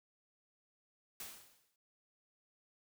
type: noise with exponential decay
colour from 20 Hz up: white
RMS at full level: -44 dBFS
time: 1.2-1.76 s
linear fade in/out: 2 ms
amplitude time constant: 120 ms
effects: none